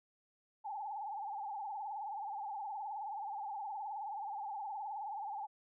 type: tone with vibrato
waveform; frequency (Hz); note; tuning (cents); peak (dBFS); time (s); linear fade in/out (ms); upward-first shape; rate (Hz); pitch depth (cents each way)
sine; 830; G#5; -1; -39; 0.64-5.47; 20; triangle; 19; 130
effects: none